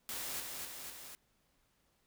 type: noise with echo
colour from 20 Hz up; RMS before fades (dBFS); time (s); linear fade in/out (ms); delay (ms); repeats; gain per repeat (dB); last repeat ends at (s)
white; -41; 0.09-0.4; 0; 250; 3; -3; 1.15
effects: pink hiss -75 dBFS RMS until 2.06 s